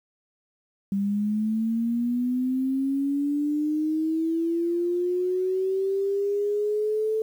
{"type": "linear sweep", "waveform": "sine", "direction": "up", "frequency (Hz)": [196, 440], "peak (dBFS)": -22, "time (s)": [0.92, 7.22], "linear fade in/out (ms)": 2, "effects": ["9-bit"]}